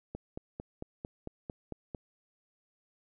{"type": "click train", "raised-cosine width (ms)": 2, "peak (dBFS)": -25, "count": 9, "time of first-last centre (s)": [0.15, 1.948], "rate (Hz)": 4.45, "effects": []}